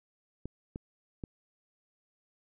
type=clicks; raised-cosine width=3 ms; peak=-25 dBFS; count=3; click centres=0.456 / 0.759 / 1.238 s; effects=none